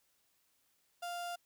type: tone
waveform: 35% pulse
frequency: 698.5 Hz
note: F5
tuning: in tune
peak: -37 dBFS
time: 1.02-1.36 s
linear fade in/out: 10 ms
effects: white hiss -75 dBFS RMS until 1.45 s